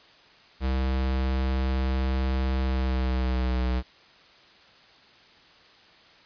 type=tone with pitch glide; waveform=square; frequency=65.41 to 62.78 Hz; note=C2 to B1; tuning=0 to +29 cents; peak=-24 dBFS; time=0.6-3.83 s; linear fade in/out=50 ms; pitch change=-71 cents; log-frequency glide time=2.6-3.62 s; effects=white hiss -54 dBFS RMS until 6.25 s + resampled to 11025 Hz